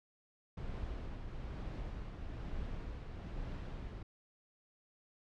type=noise with tremolo; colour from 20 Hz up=brown; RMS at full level=-41 dBFS; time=0.57-4.03 s; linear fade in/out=5 ms; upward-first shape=triangle; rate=1.1 Hz; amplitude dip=40%; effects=low-pass 4000 Hz 12 dB/octave